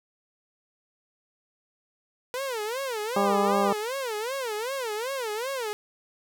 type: tone with vibrato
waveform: sawtooth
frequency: 480 Hz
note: B4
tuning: 49 cents flat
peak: -25 dBFS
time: 2.34-5.73 s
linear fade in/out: 0 ms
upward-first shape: sine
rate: 2.6 Hz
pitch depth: 240 cents each way
type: harmonic tone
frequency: 200.3 Hz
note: G3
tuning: 38 cents sharp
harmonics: 1 / 2 / 3 / 4 / 5 / 6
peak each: -28 / -27 / -29 / -27 / -32 / -29 dBFS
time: 3.16-3.73 s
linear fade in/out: 5 ms
effects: none